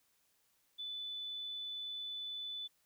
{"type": "tone", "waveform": "sine", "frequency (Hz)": 3491, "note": "A7", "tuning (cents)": -14, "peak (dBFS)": -40, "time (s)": [0.78, 2.68], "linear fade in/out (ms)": 20, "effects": ["white hiss -75 dBFS RMS until 2.85 s"]}